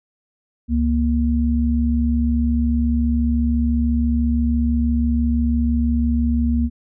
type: tone pair together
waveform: sine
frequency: 69.9 / 235.8 Hz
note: C#2 / A#3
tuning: +15 / +20 cents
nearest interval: octave + major sixth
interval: 2105 cents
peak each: -18 dBFS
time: 0.68-6.7 s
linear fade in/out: 50 ms
effects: none